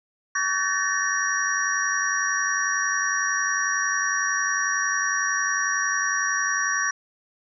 sine tone cluster, 1133 / 1532 / 1751 / 1842 / 5720 Hz, C#6 / G6 / A6 / A#6 / F8, +37 / -40 / -9 / -21 / +41 cents, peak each -28 dBFS, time 0.35-6.91 s, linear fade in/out 5 ms, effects none

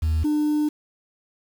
sine tone pair in turn, 79.5 / 300.2 Hz, D#2 / D4, +38 / +38 cents, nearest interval octave + major seventh, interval 2300 cents, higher second, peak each -16 dBFS, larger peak neither, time 0.02-0.24 / 0.24-0.69 s, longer second, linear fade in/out 10 ms, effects tanh soft clip ceiling -18 dBFS + 7-bit

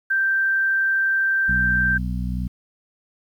sine tone, 1568 Hz, G6, in tune, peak -17 dBFS, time 0.1-1.98 s, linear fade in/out 10 ms
harmonic tone, 61.74 Hz, B1, in tune, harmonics 1 / 2 / 3 / 4, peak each -25 / -30 / -28 / -35 dBFS, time 1.48-2.48 s, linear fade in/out 10 ms
effects 9-bit

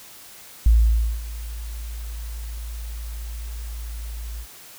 sine tone with ADSR envelope, 56 Hz, A1, 31 cents sharp, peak -10 dBFS, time 0.66-4.47 s, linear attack 3 ms, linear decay 540 ms, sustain -19 dB, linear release 70 ms, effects white hiss -44 dBFS RMS until 4.78 s

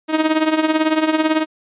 sawtooth tone with tremolo, 313.7 Hz, D#4, 14 cents sharp, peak -7 dBFS, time 0.08-1.46 s, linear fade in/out 50 ms, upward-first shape triangle, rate 18 Hz, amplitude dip 80%, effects resampled to 8000 Hz

